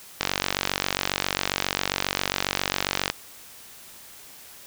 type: click train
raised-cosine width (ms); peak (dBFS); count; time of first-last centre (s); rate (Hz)
0.2; -4; 138; 0.21-3.1; 47.4
effects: white hiss -46 dBFS RMS until 4.66 s